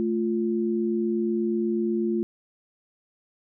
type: tone pair together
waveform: sine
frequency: 220 / 348.2 Hz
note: A3 / F4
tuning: 0 / -5 cents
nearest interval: minor sixth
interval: 795 cents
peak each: -25 dBFS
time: 0-2.23 s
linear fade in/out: 0 ms
effects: none